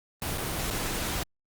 pink noise with dropouts, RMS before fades -31 dBFS, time 0.22-1.23 s, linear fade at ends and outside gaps 0 ms, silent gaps 0.376-0.381 / 0.703-0.709 s, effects Opus 24 kbps

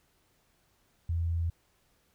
sine tone, 83.9 Hz, E2, 31 cents sharp, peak -27 dBFS, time 1.09-1.5 s, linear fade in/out 5 ms, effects pink hiss -70 dBFS RMS until 2.14 s

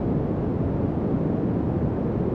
pink band-pass noise, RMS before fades -24 dBFS, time 0-2.34 s, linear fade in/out 2 ms, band 110 to 380 Hz, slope 12 dB/octave, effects none

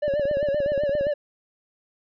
triangle tone with vibrato, 574 Hz, D5, 40 cents flat, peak -19 dBFS, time 0.02-1.14 s, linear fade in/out 10 ms, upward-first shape sine, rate 7.7 Hz, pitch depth 77 cents each way
click train, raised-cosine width 2 ms, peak -20 dBFS, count 18, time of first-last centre 0.08-1.068 s, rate 17.2 Hz
effects resampled to 11025 Hz

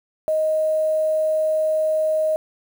sine tone with quantisation, 625 Hz, D#5, 8 cents sharp, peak -17 dBFS, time 0.28-2.36 s, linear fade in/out 0 ms, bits 7, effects none

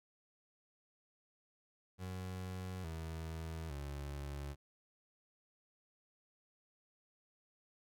30% pulse tone with pitch steps, 92.5 / 80.99 / 70.92 Hz, F#2 / E2 / C#2, 0 / -30 / +40 cents, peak -39 dBFS, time 1.98-4.56 s, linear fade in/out 50 ms, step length 860 ms, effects none

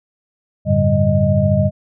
sine tone cluster, 93 / 106.7 / 142.4 / 194.2 / 620 Hz, F#2 / G#2 / C#3 / G3 / D#5, +9 / +47 / +47 / -16 / -6 cents, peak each -18 dBFS, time 0.65-1.71 s, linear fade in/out 50 ms, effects none

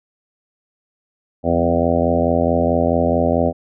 harmonic tone with a mistuned harmonic, 84.6 Hz, E2, 45 cents sharp, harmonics 1 / 2 / 3 / 4 / 5 / 6 / 7 / 8 / 9, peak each -23 / -24 / -20 / -26 / -25 / -22 / -20 / -23 / -26 dBFS, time 1.43-3.53 s, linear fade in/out 50 ms, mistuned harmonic 2, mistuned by +21 cents, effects none

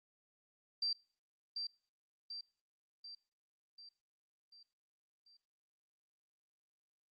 sine tone with echo, 4699 Hz, D8, in tune, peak -33 dBFS, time 0.82-0.93 s, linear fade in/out 5 ms, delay 740 ms, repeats 6, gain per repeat -5 dB, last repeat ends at 5.37 s, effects noise-tail reverb RT60 0.4 s tail -25 dB re dry + Opus 32 kbps

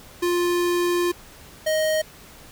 square tone pair in turn, 350.7 / 624.9 Hz, F4 / D#5, +7 / +7 cents, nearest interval minor seventh, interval 1000 cents, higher second, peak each -20 dBFS, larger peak neither, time 0.22-1.12 / 1.66-2.02 s, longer first, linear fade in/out 10 ms, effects pink hiss -46 dBFS RMS until 2.51 s

